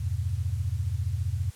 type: chord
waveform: sine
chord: E minor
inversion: none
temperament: equal with one note detuned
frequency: 82.41 / 97.27 / 123.47 Hz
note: E2 / G2 / B2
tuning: 0 / -13 / 0 cents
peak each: -30 / -29 / -33 dBFS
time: 0-1.51 s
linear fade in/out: 10 ms
effects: white hiss -53 dBFS RMS until 1.55 s + low-pass 11000 Hz 12 dB/octave